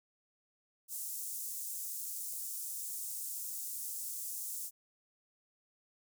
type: high-pass noise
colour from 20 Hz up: pink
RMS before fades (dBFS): -41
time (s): 0.88-4.71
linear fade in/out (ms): 50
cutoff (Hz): 7400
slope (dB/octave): 24
effects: none